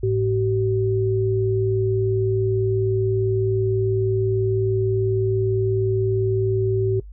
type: tone pair together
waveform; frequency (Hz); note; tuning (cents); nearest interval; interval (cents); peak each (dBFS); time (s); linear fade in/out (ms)
sine; 108.3 / 382.2; A2 / G4; -27 / -44; octave + minor seventh; 2183; -21 / -20; 0.03-7; 5
effects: noise-tail reverb RT60 0.1 s tail -20 dB re dry + added 50 Hz sine -36 dBFS peak until 7.12 s